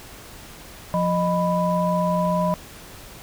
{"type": "tone cluster", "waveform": "sine", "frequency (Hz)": [175.3, 618, 991], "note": ["F3", "D#5", "B5"], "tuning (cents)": [7, -12, 6], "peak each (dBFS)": [-22, -23, -24], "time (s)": [0.94, 2.54], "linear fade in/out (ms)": 0, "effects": ["pink hiss -42 dBFS RMS until 3.22 s"]}